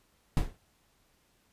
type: noise with exponential decay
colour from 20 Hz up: brown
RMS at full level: -21 dBFS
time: 0.37-0.57 s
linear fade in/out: 1 ms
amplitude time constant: 43 ms
effects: pink hiss -69 dBFS RMS until 1.52 s + resampled to 32000 Hz